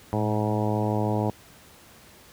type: harmonic tone with a mistuned harmonic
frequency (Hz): 106.4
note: G#2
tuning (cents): +42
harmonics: 1 / 2 / 3 / 4 / 5 / 6 / 7 / 8 / 9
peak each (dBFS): -26 / -29 / -31 / -32 / -33 / -34 / -34 / -35 / -36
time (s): 0.13-1.3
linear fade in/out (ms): 0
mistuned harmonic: 1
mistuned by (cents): +57
effects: pink hiss -51 dBFS RMS until 2.32 s + high-pass 60 Hz 12 dB/octave